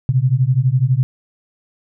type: beating tone pair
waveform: sine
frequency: 123.1 / 135.1 Hz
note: B2 / C#3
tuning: -5 / -44 cents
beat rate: 12 Hz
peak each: -15 dBFS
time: 0.09-1.03 s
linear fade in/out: 0 ms
effects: none